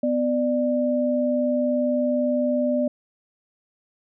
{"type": "tone pair together", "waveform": "sine", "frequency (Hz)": [250, 593.7], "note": ["B3", "D5"], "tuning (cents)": [21, 19], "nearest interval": "octave + minor third", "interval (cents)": 1498, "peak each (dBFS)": [-22, -22], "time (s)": [0.03, 2.88], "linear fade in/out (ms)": 5, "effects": []}